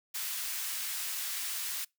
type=high-pass noise; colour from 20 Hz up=white; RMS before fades=-36 dBFS; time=0.14-1.85 s; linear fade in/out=10 ms; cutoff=1400 Hz; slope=12 dB/octave; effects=noise-tail reverb RT60 0.2 s tail -25 dB re dry